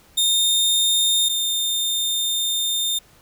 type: tone pair in turn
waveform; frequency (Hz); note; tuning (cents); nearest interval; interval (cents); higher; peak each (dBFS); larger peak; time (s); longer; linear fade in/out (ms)
sawtooth; 3648 / 3629; A#7 / A#7; -38 / -47; unison; 9; first; -13 / -17; first; 0.17-1.29 / 1.29-2.99; second; 10
effects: pink hiss -53 dBFS RMS until 3.21 s